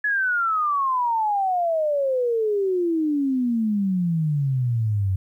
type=exponential sweep; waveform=sine; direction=down; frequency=1712 to 92.5 Hz; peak=-19 dBFS; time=0.04-5.16 s; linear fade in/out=5 ms; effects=10-bit